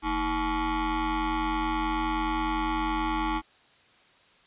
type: ring-modulated tone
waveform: 25% pulse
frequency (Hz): 271.1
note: C#4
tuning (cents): -38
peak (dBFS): -19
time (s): 0.02-3.42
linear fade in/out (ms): 50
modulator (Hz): 587
effects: white hiss -59 dBFS RMS until 4.46 s + resampled to 8000 Hz